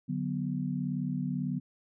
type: chord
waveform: sine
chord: B minor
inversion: first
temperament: equal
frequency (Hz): 146.83 / 185 / 246.9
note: D3 / F#3 / B3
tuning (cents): 0 / 0 / 0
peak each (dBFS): -34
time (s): 0.08-1.6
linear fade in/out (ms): 20
effects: none